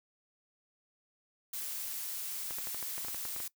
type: noise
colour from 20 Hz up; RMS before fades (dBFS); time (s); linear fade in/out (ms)
blue; -39; 1.53-3.48; 5
type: clicks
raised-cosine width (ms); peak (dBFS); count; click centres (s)
0.5; -29; 12; 2.508 / 2.585 / 2.672 / 2.746 / 2.827 / 2.98 / 3.048 / 3.084 / 3.146 / 3.253 / 3.363 / 3.402
effects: noise-tail reverb RT60 0.1 s tail -21 dB re dry